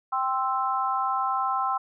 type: chord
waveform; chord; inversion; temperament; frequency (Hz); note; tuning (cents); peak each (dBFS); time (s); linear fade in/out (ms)
sine; C major; second; equal; 784 / 1046.5 / 1318.5; G5 / C6 / E6; 0 / 0 / 0; -28 / -27 / -28; 0.12-1.78; 10
effects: none